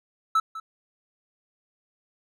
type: tone with echo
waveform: triangle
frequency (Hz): 1311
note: E6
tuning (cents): -10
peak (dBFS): -16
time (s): 0.35-0.4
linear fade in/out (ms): 5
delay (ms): 200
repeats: 1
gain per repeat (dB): -15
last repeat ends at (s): 0.6
effects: none